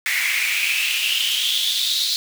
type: noise with high-pass filter sweep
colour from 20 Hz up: pink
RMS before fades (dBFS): -21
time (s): 0.06-2.16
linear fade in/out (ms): 0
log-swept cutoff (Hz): 2000 to 4100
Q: 7.2
effects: none